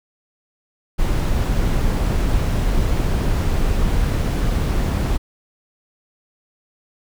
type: noise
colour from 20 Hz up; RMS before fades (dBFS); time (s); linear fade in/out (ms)
brown; -18; 0.98-5.18; 20
effects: none